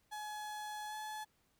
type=tone with pitch glide; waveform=35% pulse; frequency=846 to 857.3 Hz; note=G#5 to A5; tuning=+32 to -45 cents; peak=-40 dBFS; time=0.11-1.25 s; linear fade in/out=20 ms; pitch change=+23 cents; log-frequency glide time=0.88-0.94 s; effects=pink hiss -75 dBFS RMS until 1.59 s